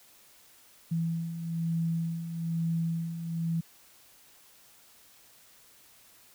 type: beating tone pair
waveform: sine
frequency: 164.81 / 165.91 Hz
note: E3 / E3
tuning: 0 / +11 cents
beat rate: 1.1 Hz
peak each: -36 / -29 dBFS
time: 0.91-3.61 s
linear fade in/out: 10 ms
effects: white hiss -58 dBFS RMS until 6.34 s